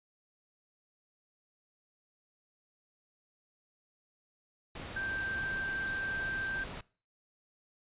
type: tone in noise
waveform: sine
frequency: 1568 Hz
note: G6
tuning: in tune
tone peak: -33 dBFS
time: 4.96-6.64 s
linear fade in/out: 5 ms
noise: pink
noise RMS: -43 dBFS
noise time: 4.75-6.81 s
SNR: +7 dB
effects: noise-tail reverb RT60 0.4 s tail -22 dB re dry + resampled to 8000 Hz